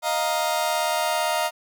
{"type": "chord", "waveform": "sawtooth", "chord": "Eb suspended second", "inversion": "none", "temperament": "just", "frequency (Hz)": [622.3, 700, 933.4], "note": ["Eb5", "F5", "Bb5"], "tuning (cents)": [0, 4, 2], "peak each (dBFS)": -22, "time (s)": [0.02, 1.51], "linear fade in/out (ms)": 50, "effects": []}